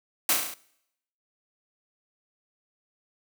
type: noise with echo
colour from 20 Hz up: white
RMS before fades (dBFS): -22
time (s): 0.29-0.33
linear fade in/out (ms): 2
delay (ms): 35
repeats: 6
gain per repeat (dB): -3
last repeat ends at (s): 0.54
effects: noise-tail reverb RT60 0.8 s tail -22 dB re dry + high-pass 150 Hz 12 dB/octave